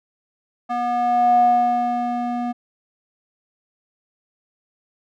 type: tone with band-pass filter sweep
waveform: square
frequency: 241.8 Hz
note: B3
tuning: 36 cents flat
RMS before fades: -19 dBFS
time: 0.69-2.53 s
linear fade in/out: 20 ms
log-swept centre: 910 to 500 Hz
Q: 7.2
effects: none

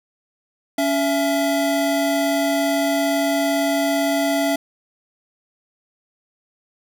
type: tone pair together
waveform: square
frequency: 280.9 / 668 Hz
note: C#4 / E5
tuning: +23 / +23 cents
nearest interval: octave + minor third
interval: 1500 cents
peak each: -21 dBFS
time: 0.78-4.56 s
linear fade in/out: 5 ms
effects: none

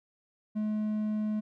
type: tone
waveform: triangle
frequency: 213.4 Hz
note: G#3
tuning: 47 cents sharp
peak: -26 dBFS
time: 0.55-1.41 s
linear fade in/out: 20 ms
effects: none

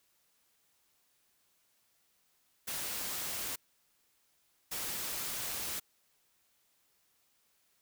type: noise bursts at uneven times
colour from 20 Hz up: white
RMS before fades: -38 dBFS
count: 2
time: 2.67-3.56 / 4.71-5.8 s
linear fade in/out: 10 ms
effects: white hiss -73 dBFS RMS until 7.81 s

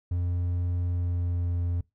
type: tone with pitch glide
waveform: triangle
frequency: 88.1 to 86.94 Hz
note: F2 to F2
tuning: +16 to -7 cents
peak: -23 dBFS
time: 0.11-1.81 s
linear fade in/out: 5 ms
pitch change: -23 cents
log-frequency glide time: 0.83-1.63 s
effects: noise-tail reverb RT60 0.2 s tail -23 dB re dry

